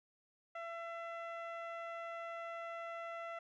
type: tone with low-pass filter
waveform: 15% pulse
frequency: 672 Hz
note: E5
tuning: 33 cents sharp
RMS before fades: -45 dBFS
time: 0.55-3.39 s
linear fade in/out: 5 ms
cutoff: 1800 Hz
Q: 0.71
effects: none